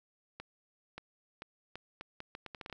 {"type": "accelerating click train", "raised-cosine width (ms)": 0.3, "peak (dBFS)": -27, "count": 13, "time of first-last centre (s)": [0.4, 2.727], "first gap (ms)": 580, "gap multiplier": 0.76, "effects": []}